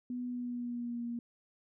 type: tone with pitch glide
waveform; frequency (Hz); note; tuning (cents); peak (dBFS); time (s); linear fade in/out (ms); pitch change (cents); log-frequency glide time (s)
sine; 246.9 to 236.7; B3 to A#3; 0 to +27; -35; 0.1-1.19; 2; -73; 0.26-1.03
effects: none

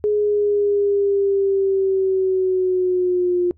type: linear sweep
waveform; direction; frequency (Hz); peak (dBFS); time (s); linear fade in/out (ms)
sine; down; 420 to 353.2; -15; 0.04-3.51; 0
effects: noise-tail reverb RT60 0.1 s tail -23 dB re dry + added 80 Hz sine -49 dBFS peak until 3.57 s

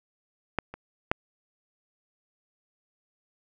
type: clicks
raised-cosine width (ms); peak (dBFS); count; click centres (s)
0.5; -10 / -24 / -7; 3; 0.587 / 0.74 / 1.115
effects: none

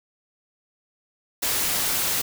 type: noise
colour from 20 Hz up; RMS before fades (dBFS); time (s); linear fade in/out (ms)
white; -24; 1.42-2.22; 10
effects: none

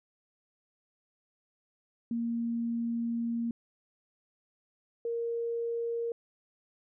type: tone pair in turn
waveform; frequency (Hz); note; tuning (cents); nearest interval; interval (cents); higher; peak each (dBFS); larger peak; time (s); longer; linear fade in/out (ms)
sine; 233.1 / 466.2; A#3 / A#4; 0 / 0; octave; 1200; second; -29 / -30; first; 2.11-3.51 / 5.05-6.12; first; 2
effects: none

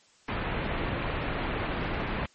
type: low-pass noise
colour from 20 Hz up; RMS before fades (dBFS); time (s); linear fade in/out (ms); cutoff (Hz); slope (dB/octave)
pink; -31; 0.28-2.26; 5; 2800; 24
effects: white hiss -61 dBFS RMS until 2.34 s + MP3 32 kbps

